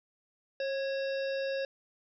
harmonic tone with a mistuned harmonic, 542 Hz, C#5, 39 cents flat, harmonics 1 / 3 / 5 / 7 / 9 / 10, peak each -31 / -41 / -45 / -48 / -50 / -51 dBFS, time 0.6-1.65 s, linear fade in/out 2 ms, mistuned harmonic 3, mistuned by +32 cents, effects none

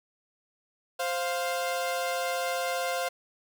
sawtooth tone pair together, 523.3 / 699.4 Hz, C5 / F5, 0 / +2 cents, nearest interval perfect fourth, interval 502 cents, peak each -27 dBFS, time 0.99-3.09 s, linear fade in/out 10 ms, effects none

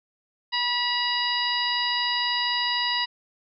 harmonic tone with a mistuned harmonic, 973 Hz, B5, 26 cents flat, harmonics 1 / 2 / 3 / 4 / 5, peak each -29 / -29 / -29 / -29 / -29 dBFS, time 0.52-3.06 s, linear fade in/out 20 ms, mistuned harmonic 3, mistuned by -26 cents, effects none

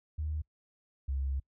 sine tone pair in turn, 76.6 / 67.75 Hz, D#2 / C#2, -27 / -39 cents, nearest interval major second, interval 212 cents, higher first, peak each -31 / -29 dBFS, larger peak second, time 0.18-0.42 / 1.08-1.4 s, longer second, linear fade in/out 10 ms, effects noise-tail reverb RT60 0.1 s tail -25 dB re dry + tanh soft clip ceiling -25 dBFS

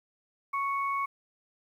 sine tone pair together, 1108.5 / 2217 Hz, C#6 / C#7, 0 / 0 cents, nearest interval octave, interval 1200 cents, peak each -28 / -36 dBFS, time 0.53-1.06 s, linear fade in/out 10 ms, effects 10-bit

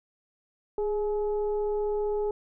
sine tone with frequency modulation, 415.3 Hz, G#4, in tune, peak -25 dBFS, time 0.78-2.31 s, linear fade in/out 2 ms, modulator 433 Hz, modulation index 0.5, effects none

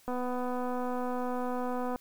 click train, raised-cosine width 1 ms, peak -22 dBFS, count 469, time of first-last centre 0.08-1.96 s, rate 249 Hz, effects white hiss -61 dBFS RMS until 2 s

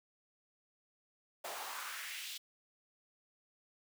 pink noise with high-pass filter sweep, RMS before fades -44 dBFS, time 1.44-2.38 s, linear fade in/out 10 ms, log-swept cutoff 590 to 3500 Hz, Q 2.4, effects none

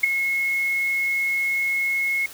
sine tone with ADSR envelope, 2172 Hz, C#7, 36 cents flat, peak -10 dBFS, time 0.03-2.26 s, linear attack 10 ms, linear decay 8 ms, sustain -10 dB, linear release 3 ms, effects white hiss -41 dBFS RMS until 2.33 s

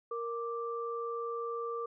sine tone pair together, 466.2 / 1174.7 Hz, A#4 / D6, 0 / 0 cents, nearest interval octave + major third, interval 1600 cents, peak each -36 / -38 dBFS, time 0.11-1.86 s, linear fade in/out 5 ms, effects none

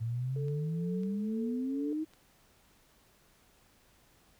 sine exponential sweep, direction up, 111.7 to 319.4 Hz, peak -31 dBFS, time 0-2.05 s, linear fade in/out 20 ms
sine tone with tremolo, 440 Hz, A4, in tune, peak -37 dBFS, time 0.36-1.93 s, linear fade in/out 2 ms, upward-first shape triangle, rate 2.1 Hz, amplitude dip 75%
clicks, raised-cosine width 0.2 ms, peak -40 dBFS, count 3, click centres 0.483 / 1.034 / 2.136 s
effects pink hiss -65 dBFS RMS until 4.39 s

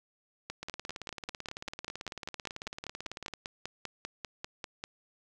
two click trains, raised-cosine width 0.2 ms, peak -20 / -22 dBFS, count 23 / 50, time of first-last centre 0.5-4.839 / 0.63-3.337 s, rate 5.07 / 18.1 Hz, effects none

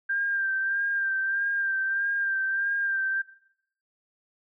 sine tone with vibrato, 1587 Hz, G6, 21 cents sharp, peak -24 dBFS, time 0.09-3.22 s, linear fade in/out 10 ms, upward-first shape sine, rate 1.6 Hz, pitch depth 31 cents each way, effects noise-tail reverb RT60 0.7 s tail -19 dB re dry

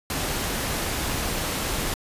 pink noise, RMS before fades -27 dBFS, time 0.1-1.94 s, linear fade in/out 2 ms, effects resampled to 32000 Hz

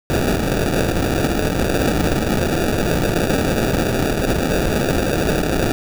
violet noise with sample-and-hold, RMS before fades -18 dBFS, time 0.1-5.72 s, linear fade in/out 0 ms, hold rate 1050 Hz, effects none

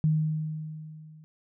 sine tone with level ramp, 155.56 Hz, D#3, in tune, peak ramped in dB -19 to -48 dBFS, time 0.04-1.24 s, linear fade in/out 0 ms, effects none

